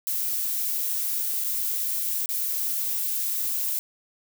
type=noise with dropouts; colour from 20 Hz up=violet; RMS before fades=-27 dBFS; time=0.07-3.79 s; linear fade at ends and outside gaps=0 ms; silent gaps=1.439-1.445 / 2.258-2.29 s; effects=none